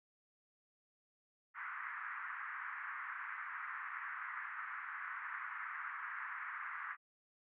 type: band-pass noise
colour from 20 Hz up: pink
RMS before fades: -45 dBFS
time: 1.54-6.97 s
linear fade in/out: 50 ms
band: 1100 to 2000 Hz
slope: 48 dB/octave
effects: none